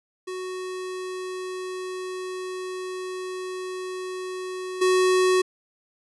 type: tone with level steps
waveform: square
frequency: 370 Hz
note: F#4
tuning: in tune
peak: -31 / -18 dBFS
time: 0.27-5.42 s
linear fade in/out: 10 ms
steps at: 4.81 s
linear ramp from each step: 10 ms
effects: resampled to 24000 Hz